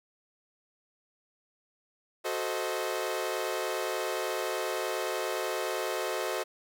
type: chord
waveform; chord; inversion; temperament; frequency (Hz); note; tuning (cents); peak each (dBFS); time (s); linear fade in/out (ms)
sawtooth; F# diminished seventh; none; equal with one note detuned; 370 / 440 / 523.3 / 630.6; F#4 / A4 / C5 / Eb5; 0 / 0 / 0 / +23; -32; 2.24-6.44; 20
effects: none